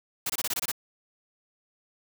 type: noise bursts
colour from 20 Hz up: white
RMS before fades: -29 dBFS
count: 8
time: 0.26-0.717 s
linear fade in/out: 5 ms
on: 37 ms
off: 23 ms
effects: none